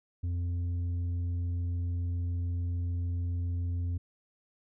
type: tone with tanh clipping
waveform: triangle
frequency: 87.31 Hz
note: F2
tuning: in tune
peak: -30 dBFS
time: 0.23-3.98 s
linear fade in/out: 10 ms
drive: 9 dB
effects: none